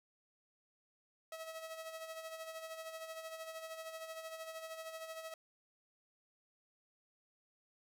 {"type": "tone with tremolo", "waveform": "sawtooth", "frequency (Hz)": 645, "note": "E5", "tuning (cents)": -38, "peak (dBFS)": -39, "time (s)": [1.32, 5.34], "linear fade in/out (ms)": 2, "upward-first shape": "sine", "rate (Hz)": 13, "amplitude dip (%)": 55, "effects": []}